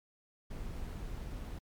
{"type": "noise", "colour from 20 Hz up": "brown", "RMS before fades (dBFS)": -41, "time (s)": [0.5, 1.59], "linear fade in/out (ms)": 10, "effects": ["MP3 96 kbps"]}